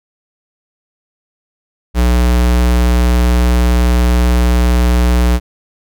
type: tone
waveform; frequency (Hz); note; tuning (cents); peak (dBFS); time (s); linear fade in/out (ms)
square; 60.6; B1; -32; -9; 1.94-5.4; 50
effects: none